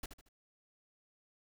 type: noise with echo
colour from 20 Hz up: pink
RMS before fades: -41 dBFS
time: 0.03-0.06 s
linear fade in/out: 5 ms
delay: 76 ms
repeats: 3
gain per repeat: -9 dB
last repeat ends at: 0.288 s
effects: none